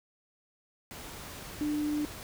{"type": "tone in noise", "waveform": "sine", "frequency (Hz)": 298.2, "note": "D4", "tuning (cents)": 27, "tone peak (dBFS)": -28, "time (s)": [1.61, 2.05], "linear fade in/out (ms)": 0, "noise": "pink", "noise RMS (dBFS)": -44, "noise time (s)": [0.91, 2.23], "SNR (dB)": 13, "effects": []}